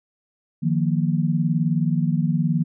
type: chord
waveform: sine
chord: Eb suspended second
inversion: none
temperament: equal with one note detuned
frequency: 155.56 / 174.61 / 235 Hz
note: Eb3 / F3 / Bb3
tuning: 0 / 0 / +14 cents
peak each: -21 / -22 / -25 dBFS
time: 0.62-2.64 s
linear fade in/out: 20 ms
effects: none